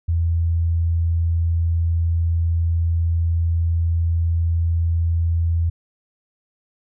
sine tone, 83.6 Hz, E2, 25 cents sharp, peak -16 dBFS, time 0.08-5.7 s, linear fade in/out 10 ms, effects none

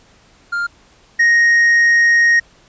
triangle tone pair in turn, 1400 / 1868.8 Hz, F6 / A#6, +4 / +4 cents, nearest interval perfect fourth, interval 500 cents, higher second, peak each -15 / -7 dBFS, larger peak second, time 0.52-0.67 / 1.19-2.4 s, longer second, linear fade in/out 10 ms, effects pink hiss -50 dBFS RMS until 2.68 s + resampled to 16000 Hz

